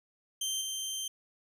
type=tone with level steps; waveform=20% pulse; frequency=3136 Hz; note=G7; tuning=in tune; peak=-26 / -29 dBFS; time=0.41-1.08 s; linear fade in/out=5 ms; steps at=0.61 s; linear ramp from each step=5 ms; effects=none